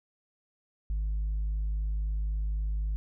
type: tone with tanh clipping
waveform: sine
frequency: 51.91 Hz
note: G#1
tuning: in tune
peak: -28 dBFS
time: 0.9-2.96 s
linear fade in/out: 0 ms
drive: 1 dB
effects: none